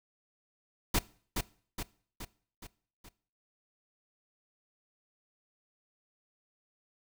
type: noise with echo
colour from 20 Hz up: pink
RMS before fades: -27 dBFS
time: 0.94-0.99 s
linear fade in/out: 5 ms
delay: 420 ms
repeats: 5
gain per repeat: -5 dB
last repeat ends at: 3.09 s
effects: noise-tail reverb RT60 0.5 s tail -21 dB re dry